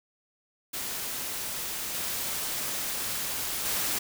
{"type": "noise with level steps", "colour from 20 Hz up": "white", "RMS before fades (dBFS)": [-34, -32, -29], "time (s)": [0.73, 3.99], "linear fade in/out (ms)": 10, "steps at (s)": [1.94, 3.65], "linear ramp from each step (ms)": 10, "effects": []}